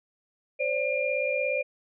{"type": "tone cluster", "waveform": "sine", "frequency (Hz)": [520, 577, 2402], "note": ["C5", "D5", "D7"], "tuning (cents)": [-11, -31, 38], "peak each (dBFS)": -29, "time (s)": [0.59, 1.63], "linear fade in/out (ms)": 20, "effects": []}